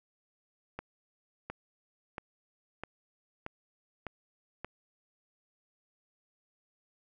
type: accelerating click train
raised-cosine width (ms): 0.5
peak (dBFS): -23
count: 7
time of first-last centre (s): 0.79-4.646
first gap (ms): 710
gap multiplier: 0.96
effects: none